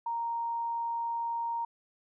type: tone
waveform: sine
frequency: 931 Hz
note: A#5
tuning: 2 cents flat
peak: -30 dBFS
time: 0.06-1.65 s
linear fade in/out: 5 ms
effects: none